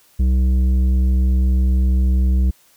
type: tone with tanh clipping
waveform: sine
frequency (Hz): 63.9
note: C2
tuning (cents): -40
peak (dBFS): -14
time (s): 0.19-2.51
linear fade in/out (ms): 10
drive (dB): 9
effects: white hiss -54 dBFS RMS until 2.76 s